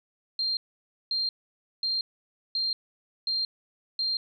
sine tone bursts, 4186 Hz, C8, in tune, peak -25 dBFS, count 6, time 0.39-4.17 s, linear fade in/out 2 ms, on 180 ms, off 540 ms, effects none

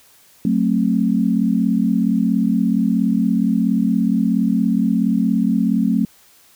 sine chord, F# diminished, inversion none, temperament just, 185 / 222 / 266.4 Hz, F#3 / A3 / C4, 0 / +16 / +31 cents, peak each -19 / -17 / -20 dBFS, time 0.45-6.05 s, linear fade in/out 2 ms, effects white hiss -51 dBFS RMS until 6.55 s

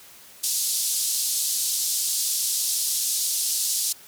white band-pass noise, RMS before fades -25 dBFS, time 0.43-3.93 s, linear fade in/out 10 ms, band 4100 to 12000 Hz, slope 24 dB/octave, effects white hiss -48 dBFS RMS until 4.07 s + high-pass 60 Hz 12 dB/octave

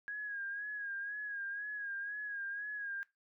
sine tone with vibrato, 1645 Hz, G#6, 17 cents flat, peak -38 dBFS, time 0.08-3.03 s, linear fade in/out 0 ms, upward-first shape sine, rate 2 Hz, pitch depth 54 cents each way, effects noise-tail reverb RT60 0.2 s tail -18 dB re dry

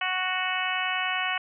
harmonic tone, 370 Hz, F#4, in tune, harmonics 2 / 3 / 4 / 5 / 6 / 7 / 8, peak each -33 / -33 / -33 / -33 / -33 / -33 / -33 dBFS, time 0.01-1.38 s, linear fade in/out 5 ms, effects none

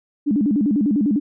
sine tone with vibrato, 246.9 Hz, B3, in tune, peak -15 dBFS, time 0.26-1.2 s, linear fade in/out 20 ms, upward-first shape square, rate 10 Hz, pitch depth 280 cents each way, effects none

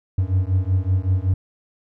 triangle beating tone pair, 91 / 96.3 Hz, F#2 / G2, -28 / -30 cents, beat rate 5.3 Hz, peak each -18 dBFS, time 0.18-1.34 s, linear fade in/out 5 ms, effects none

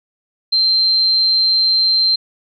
sine tone, 4137 Hz, C8, 20 cents flat, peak -11 dBFS, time 0.52-2.16 s, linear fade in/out 10 ms, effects none

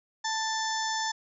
harmonic tone, 883 Hz, A5, 6 cents sharp, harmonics 1 / 2 / 4 / 5 / 6 / 7 / 8, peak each -31 / -34 / -38 / -44 / -36 / -39 / -41 dBFS, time 0.24-1.12 s, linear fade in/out 10 ms, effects none

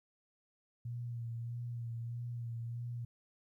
sine tone with vibrato, 118.1 Hz, A#2, 23 cents sharp, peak -38 dBFS, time 0.85-3.05 s, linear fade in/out 5 ms, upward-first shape sine, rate 1.6 Hz, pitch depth 32 cents each way, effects 13-bit

